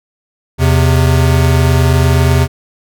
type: tone pair together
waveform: square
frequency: 82.41 / 130.82 Hz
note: E2 / C3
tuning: 0 / 0 cents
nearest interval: minor sixth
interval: 800 cents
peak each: -11 dBFS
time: 0.58-2.48 s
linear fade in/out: 50 ms
effects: none